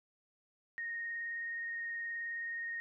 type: tone with vibrato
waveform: sine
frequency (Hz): 1858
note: A#6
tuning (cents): -6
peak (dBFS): -37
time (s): 0.78-2.8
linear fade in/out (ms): 0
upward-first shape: triangle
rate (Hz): 19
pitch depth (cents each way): 14
effects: none